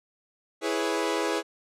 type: chord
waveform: sawtooth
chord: C# minor seventh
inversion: first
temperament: equal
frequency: 329.6 / 415.3 / 493.9 / 554.4 Hz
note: E4 / G#4 / B4 / C#5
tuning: 0 / 0 / 0 / 0 cents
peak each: -26 / -26 / -28 / -30 dBFS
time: 0.61-1.43 s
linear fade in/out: 50 ms
effects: low-pass 9000 Hz 12 dB/octave